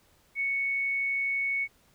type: tone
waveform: sine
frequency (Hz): 2217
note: C#7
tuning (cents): 0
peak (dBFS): -26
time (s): 0.35-1.68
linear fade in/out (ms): 50
effects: pink hiss -64 dBFS RMS until 1.94 s